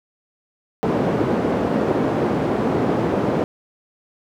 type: band-pass noise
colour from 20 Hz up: white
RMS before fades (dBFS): -20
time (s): 0.83-3.44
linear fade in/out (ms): 0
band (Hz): 150 to 450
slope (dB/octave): 12
effects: none